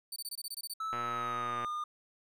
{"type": "tone bursts", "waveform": "20% pulse", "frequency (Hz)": 4564, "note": "C#8", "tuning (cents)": 50, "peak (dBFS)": -32, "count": 10, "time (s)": [0.12, 0.738], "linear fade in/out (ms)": 5, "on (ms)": 42, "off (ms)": 22}
{"type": "tone with pitch glide", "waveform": "triangle", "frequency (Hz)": [1309, 1214.3], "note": ["E6", "D#6"], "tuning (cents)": [-13, -43], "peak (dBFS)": -32, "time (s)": [0.8, 1.84], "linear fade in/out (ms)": 5, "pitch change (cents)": -130, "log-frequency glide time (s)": [0.96, 1.6]}
{"type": "click train", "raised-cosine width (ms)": 0.5, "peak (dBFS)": -25, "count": 87, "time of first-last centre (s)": [0.93, 1.647], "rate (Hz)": 120}
{"effects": []}